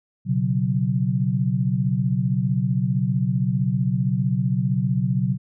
sine chord, B suspended second, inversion none, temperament just, 123.47 / 138.9 / 185.21 Hz, B2 / C#3 / F#3, 0 / +4 / +2 cents, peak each -23 dBFS, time 0.25-5.38 s, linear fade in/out 50 ms, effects none

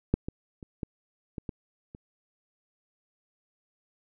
clicks, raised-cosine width 3 ms, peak -9 / -20 / -30 / -19 / -22 / -21 / -30 dBFS, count 7, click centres 0.14 / 0.285 / 0.628 / 0.832 / 1.382 / 1.492 / 1.949 s, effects none

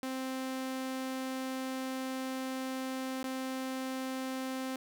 sawtooth tone with dropouts, 261.6 Hz, C4, in tune, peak -31 dBFS, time 0.03-4.76 s, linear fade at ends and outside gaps 1 ms, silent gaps 3.23-3.241 s, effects none

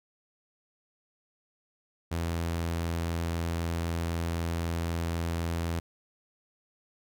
sawtooth tone, 83.9 Hz, E2, 31 cents sharp, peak -25 dBFS, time 2.11-5.8 s, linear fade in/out 10 ms, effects none

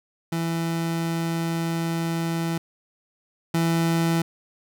30% pulse tone pair in turn, 166 / 166 Hz, E3 / E3, +12 / +12 cents, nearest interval unison, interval 0 cents, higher neither, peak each -21 / -17 dBFS, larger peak second, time 0.32-2.58 / 3.54-4.22 s, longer first, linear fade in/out 5 ms, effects none

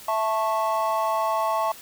triangle chord, A major, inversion second, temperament just, 660 / 880 / 1100 Hz, E5 / A5 / C#6, +2 / 0 / -14 cents, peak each -24 dBFS, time 0.08-1.72 s, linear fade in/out 5 ms, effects white hiss -44 dBFS RMS until 1.81 s

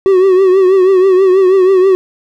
triangle tone with vibrato, 377.1 Hz, F#4, 33 cents sharp, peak -3 dBFS, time 0.06-1.95 s, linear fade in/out 0 ms, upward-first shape triangle, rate 6.2 Hz, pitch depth 78 cents each way, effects none

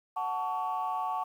sine chord, F# minor, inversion none, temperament equal with one note detuned, 740 / 880 / 1126.8 Hz, F#5 / A5 / C#6, 0 / 0 / +28 cents, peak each -33 dBFS, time 0.16-1.24 s, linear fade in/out 10 ms, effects tanh soft clip ceiling -23 dBFS + 10-bit

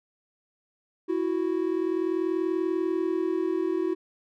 triangle tone pair together, 329.6 / 370 Hz, E4 / F#4, 0 / 0 cents, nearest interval major second, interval 200 cents, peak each -25 dBFS, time 1.08-3.95 s, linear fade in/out 20 ms, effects none

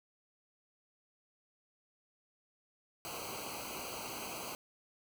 pink noise with comb filter, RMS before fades -43 dBFS, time 3.05-4.55 s, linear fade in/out 0 ms, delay 0.56 ms, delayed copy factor -1, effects none

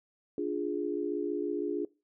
sine chord, D diminished, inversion none, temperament equal, 293.7 / 349.2 / 415.3 Hz, D4 / F4 / Ab4, 0 / 0 / 0 cents, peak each -34 dBFS, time 0.38-1.85 s, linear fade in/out 2 ms, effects noise-tail reverb RT60 0.3 s tail -22 dB re dry

